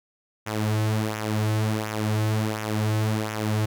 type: tone with flanger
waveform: sawtooth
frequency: 107.9 Hz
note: A2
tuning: 33 cents flat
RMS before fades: -25 dBFS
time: 0.46-3.66 s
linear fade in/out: 10 ms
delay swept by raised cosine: 0.22 to 4.32 ms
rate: 1.4 Hz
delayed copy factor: -0.65
effects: none